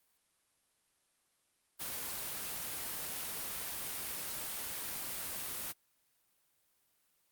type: noise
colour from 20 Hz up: white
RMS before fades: -40 dBFS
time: 1.79-5.73 s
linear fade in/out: 20 ms
effects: white hiss -75 dBFS RMS until 7.31 s + Opus 32 kbps